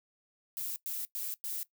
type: noise bursts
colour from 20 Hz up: violet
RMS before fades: -37 dBFS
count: 4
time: 0.57-1.63 s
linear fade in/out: 0 ms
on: 190 ms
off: 100 ms
effects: noise-tail reverb RT60 0.1 s tail -18 dB re dry